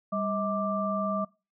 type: tone cluster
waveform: sine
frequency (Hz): 198.4 / 637 / 1178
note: G3 / D#5 / D6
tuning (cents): +21 / +41 / +5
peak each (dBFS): -31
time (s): 0.12-1.25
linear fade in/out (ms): 10
effects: noise-tail reverb RT60 0.3 s tail -23 dB re dry